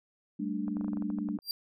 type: chord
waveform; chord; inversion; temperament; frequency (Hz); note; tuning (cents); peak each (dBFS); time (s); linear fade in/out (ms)
sine; G suspended second; none; equal; 196 / 220 / 293.7; G3 / A3 / D4; 0 / 0 / 0; -35; 0.39-1.38; 10
type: clicks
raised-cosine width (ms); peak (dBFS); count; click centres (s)
1; -31; 12; 0.681 / 0.769 / 0.811 / 0.845 / 0.882 / 0.933 / 0.971 / 1.023 / 1.102 / 1.186 / 1.288 / 1.388
type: tone with exponential growth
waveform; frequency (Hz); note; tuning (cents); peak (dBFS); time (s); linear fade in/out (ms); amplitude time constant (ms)
45% pulse; 4741; D8; +16; -26; 1.42-1.51; 1; 18
effects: none